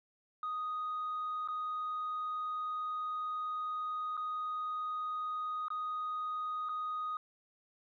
sine tone with dropouts, 1244.5 Hz, D#6, in tune, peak -33 dBFS, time 0.43-7.17 s, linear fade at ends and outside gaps 2 ms, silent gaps 1.476-1.485 / 4.169-4.175 / 5.683-5.703 / 6.688-6.692 s, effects tanh soft clip ceiling -32 dBFS

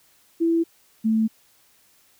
sine tone pair in turn, 332.3 / 221 Hz, E4 / A3, +14 / +8 cents, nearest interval perfect fifth, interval 706 cents, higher first, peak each -17 dBFS, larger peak neither, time 0.4-0.64 / 1.04-1.28 s, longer neither, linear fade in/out 20 ms, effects white hiss -59 dBFS RMS until 2.19 s

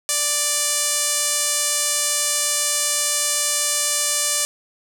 sawtooth tone with band-pass filter, 587.3 Hz, D5, in tune, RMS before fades -21 dBFS, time 0.09-4.45 s, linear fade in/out 0 ms, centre 8200 Hz, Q 1.7, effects none

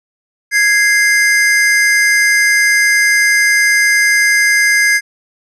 square tone pair together, 1658 / 2089 Hz, G#6 / C7, -3 / -3 cents, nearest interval major third, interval 400 cents, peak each -12 dBFS, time 0.51-5.01 s, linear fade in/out 50 ms, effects low-pass 11000 Hz 12 dB/octave

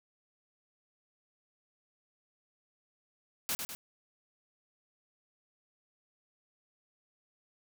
white noise with echo, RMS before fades -33 dBFS, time 3.49-3.55 s, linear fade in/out 0 ms, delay 100 ms, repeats 2, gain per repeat -5 dB, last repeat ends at 3.75 s, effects none

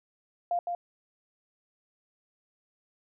sine tone with echo, 698.5 Hz, F5, in tune, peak -25 dBFS, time 0.51-0.59 s, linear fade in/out 2 ms, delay 160 ms, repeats 1, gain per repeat -4 dB, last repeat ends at 0.75 s, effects none

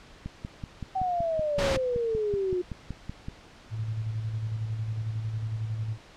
click train, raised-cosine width 5 ms, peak -22 dBFS, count 17, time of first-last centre 0.26-3.285 s, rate 5.29 Hz
sine exponential sweep, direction down, 769 to 354.4 Hz, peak -25 dBFS, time 0.95-2.62 s, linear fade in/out 10 ms
pink noise, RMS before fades -28 dBFS, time 1.58-1.77 s, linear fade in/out 10 ms
sine tone with tremolo, 110 Hz, A2, in tune, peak -27 dBFS, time 3.7-5.98 s, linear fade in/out 50 ms, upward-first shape square, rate 11 Hz, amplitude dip 40%
effects pink hiss -51 dBFS RMS until 6.16 s + low-pass 5000 Hz 12 dB/octave

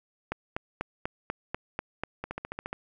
two click trains, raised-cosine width 0.5 ms, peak -19 / -15 dBFS, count 8 / 8, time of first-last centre 2.24-2.73 / 0.32-2.036 s, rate 14.3 / 4.08 Hz, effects none

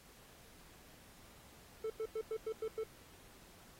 triangle tone bursts, 441.3 Hz, A4, 5 cents sharp, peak -34 dBFS, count 7, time 1.84-2.837 s, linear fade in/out 5 ms, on 61 ms, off 95 ms, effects pink hiss -61 dBFS RMS until 3.79 s + AAC 48 kbps

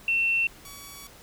sine / 5% pulse tone pair in turn, 2700 / 1131.3 Hz, E7 / C#6, +41 / +35 cents, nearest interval octave + minor third, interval 1506 cents, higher first, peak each -21 / -30 dBFS, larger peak first, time 0.08-0.47 / 0.65-1.07 s, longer second, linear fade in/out 2 ms, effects pink hiss -50 dBFS RMS until 1.22 s

